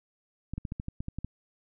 clicks, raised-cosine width 5 ms, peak -22 dBFS, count 10, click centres 0.536 / 0.58 / 0.652 / 0.721 / 0.799 / 0.884 / 1.005 / 1.084 / 1.186 / 1.246 s, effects none

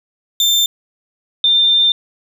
35% pulse / sine tone pair in turn, 3580 / 3594 Hz, A7 / A7, +29 / +36 cents, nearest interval unison, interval 7 cents, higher second, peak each -9 dBFS, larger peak neither, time 0.4-0.66 / 1.44-1.92 s, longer second, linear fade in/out 2 ms, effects none

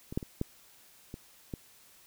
clicks, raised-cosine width 3 ms, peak -27 / -16 / -28 / -17 / -27 / -23 dBFS, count 6, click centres 0.125 / 0.175 / 0.228 / 0.414 / 1.141 / 1.538 s, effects white hiss -59 dBFS RMS until 2.06 s

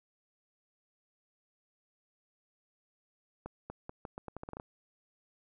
accelerating click train, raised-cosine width 1 ms, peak -27 dBFS, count 12, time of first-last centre 3.46-4.599 s, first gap 240 ms, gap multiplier 0.81, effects none

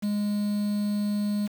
triangle tone with quantisation, 206.8 Hz, G#3, 7 cents flat, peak -22 dBFS, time 0.02-1.48 s, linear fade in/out 20 ms, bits 7, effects none

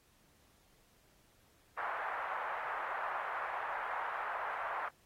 pink band-pass noise, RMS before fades -39 dBFS, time 1.77-4.89 s, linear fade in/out 10 ms, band 760 to 1600 Hz, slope 24 dB/octave, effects pink hiss -69 dBFS RMS until 5.05 s + AAC 48 kbps

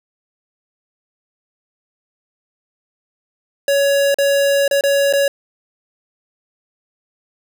square tone with dropouts, 560 Hz, C#5, 18 cents sharp, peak -13 dBFS, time 3.68-5.28 s, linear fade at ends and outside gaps 2 ms, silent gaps 4.144-4.185 / 4.679-4.711 / 4.81-4.837 / 5.127-5.135 s, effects none

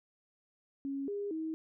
sine tone with pitch steps, 275.7 / 406 / 318.7 Hz, C#4 / G#4 / D#4, -9 / -39 / +42 cents, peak -34 dBFS, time 0.85-1.54 s, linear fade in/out 0 ms, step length 230 ms, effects none

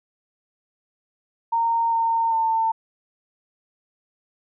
sine tone with pitch steps, 922 / 914 / 899 Hz, A#5 / A#5 / A5, -19 / -34 / +37 cents, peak -18 dBFS, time 1.52-2.72 s, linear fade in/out 10 ms, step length 400 ms, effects none

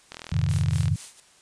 click train, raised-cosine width 0.2 ms, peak -19 dBFS, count 32, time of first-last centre 0.12-0.882 s, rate 40.7 Hz
sine chord, F minor seventh, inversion none, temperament equal, 87.31 / 103.83 / 130.81 / 155.56 Hz, F2 / Ab2 / C3 / Eb3, 0 / 0 / 0 / 0 cents, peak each -26 dBFS, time 0.32-0.96 s, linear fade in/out 5 ms
blue noise with tremolo, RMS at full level -36 dBFS, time 0.49-1.2 s, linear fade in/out 2 ms, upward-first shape sine, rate 4.2 Hz, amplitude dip 85%
effects white hiss -56 dBFS RMS until 1.41 s + resampled to 22050 Hz

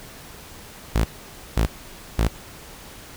sawtooth tone bursts, 55 Hz, A1, in tune, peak -13 dBFS, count 3, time 0.95-2.281 s, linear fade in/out 5 ms, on 97 ms, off 520 ms, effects pink hiss -42 dBFS RMS until 3.16 s

